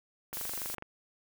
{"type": "click train", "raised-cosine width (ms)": 0.5, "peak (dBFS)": -26, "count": 13, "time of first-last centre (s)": [0.33, 0.824], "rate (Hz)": 24.3}
{"type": "noise", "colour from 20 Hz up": "blue", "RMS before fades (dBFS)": -38, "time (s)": [0.33, 0.75], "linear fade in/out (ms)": 5}
{"effects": []}